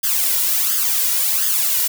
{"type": "noise with flanger", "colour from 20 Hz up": "blue", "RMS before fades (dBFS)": -18, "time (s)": [0.03, 1.88], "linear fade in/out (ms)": 10, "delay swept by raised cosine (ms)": [0.61, 2.11], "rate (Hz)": 1.4, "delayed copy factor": 0.8, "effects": []}